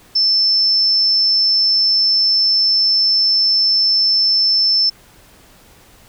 sine tone, 5300 Hz, E8, 9 cents sharp, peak -11 dBFS, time 0.15-4.9 s, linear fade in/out 10 ms, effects pink hiss -47 dBFS RMS until 6.08 s

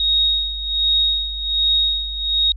sine tone with tremolo, 3754 Hz, A#7, 11 cents sharp, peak -13 dBFS, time 0-2.52 s, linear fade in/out 2 ms, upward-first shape sine, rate 1.3 Hz, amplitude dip 75%, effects added 50 Hz sine -29 dBFS peak until 2.56 s

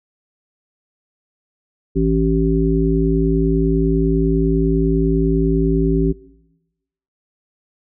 harmonic tone, 55 Hz, A1, in tune, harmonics 1 / 3 / 5 / 7, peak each -19 / -19 / -19 / -19 dBFS, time 1.95-6.13 s, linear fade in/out 20 ms, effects noise-tail reverb RT60 1.0 s tail -21 dB re dry

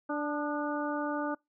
harmonic tone with a mistuned harmonic, 293.7 Hz, D4, in tune, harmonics 1 / 2 / 3 / 4 / 5, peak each -33 / -36 / -38 / -39 / -40 dBFS, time 0.09-1.35 s, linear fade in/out 10 ms, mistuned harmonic 4, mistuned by +48 cents, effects noise-tail reverb RT60 0.2 s tail -26 dB re dry

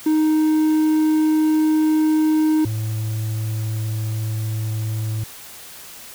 triangle tone pair in turn, 311.1 / 109.36 Hz, D#4 / A2, 0 / -10 cents, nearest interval octave + tritone, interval 1810 cents, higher first, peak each -12 / -19 dBFS, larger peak first, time 0.06-2.65 / 2.65-5.24 s, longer neither, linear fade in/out 5 ms, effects white hiss -39 dBFS RMS until 6.14 s

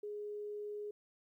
sine tone, 416.2 Hz, G#4, 4 cents sharp, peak -40 dBFS, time 0.03-0.91 s, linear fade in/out 5 ms, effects 13-bit

